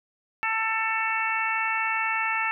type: harmonic tone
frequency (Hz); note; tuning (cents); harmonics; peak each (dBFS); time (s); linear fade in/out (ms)
444.8; A4; +19; 2 / 3 / 4 / 5 / 6; -30 / -30 / -30 / -30 / -30; 0.43-2.51; 0
effects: none